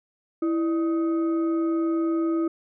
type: tone with frequency modulation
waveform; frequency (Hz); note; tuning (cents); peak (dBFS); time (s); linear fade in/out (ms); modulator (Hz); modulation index
sine; 329.6; E4; 0; -21; 0.42-2.48; 5; 928; 0.34
effects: none